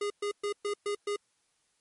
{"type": "tone bursts", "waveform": "square", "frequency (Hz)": 410, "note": "G#4", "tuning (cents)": -22, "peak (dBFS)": -30, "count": 6, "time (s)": [0.01, 1.162], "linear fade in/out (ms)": 5, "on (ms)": 92, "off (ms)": 120, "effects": ["white hiss -73 dBFS RMS until 1.8 s", "MP3 48 kbps"]}